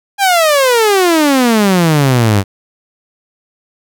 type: exponential sweep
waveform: sawtooth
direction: down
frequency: 818 to 94.9 Hz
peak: -4 dBFS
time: 0.18-2.44 s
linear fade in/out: 50 ms
effects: none